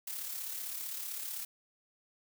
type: noise with amplitude modulation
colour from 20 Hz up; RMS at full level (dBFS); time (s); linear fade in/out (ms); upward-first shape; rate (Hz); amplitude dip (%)
blue; -38; 0.07-1.45; 5; sine; 35.6; 45
effects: none